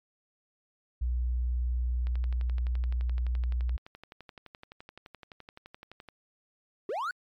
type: tone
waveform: sine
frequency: 61 Hz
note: B1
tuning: 21 cents flat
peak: -26 dBFS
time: 1.01-3.77 s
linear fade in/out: 10 ms
type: click train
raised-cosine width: 0.3 ms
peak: -30 dBFS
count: 48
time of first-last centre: 2.07-6.087 s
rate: 11.7 Hz
type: linear sweep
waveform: triangle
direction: up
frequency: 349.2 to 1526 Hz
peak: -28 dBFS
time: 6.89-7.11 s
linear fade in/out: 2 ms
effects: MP3 96 kbps